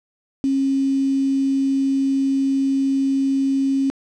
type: tone with quantisation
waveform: sine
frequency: 271.3 Hz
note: C#4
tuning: 37 cents flat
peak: -16 dBFS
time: 0.44-3.9 s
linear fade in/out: 0 ms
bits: 6
effects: low-pass 5000 Hz 12 dB/octave